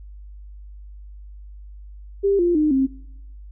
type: tone with pitch steps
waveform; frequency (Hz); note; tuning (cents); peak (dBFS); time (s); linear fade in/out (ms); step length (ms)
sine; 397.5 / 348 / 304.7 / 266.8; G4 / F4 / D#4 / C4; +24 / -6 / -36 / +34; -15; 2.23-2.87; 20; 160
effects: noise-tail reverb RT60 0.9 s tail -24 dB re dry + added 50 Hz sine -37 dBFS peak until 3.51 s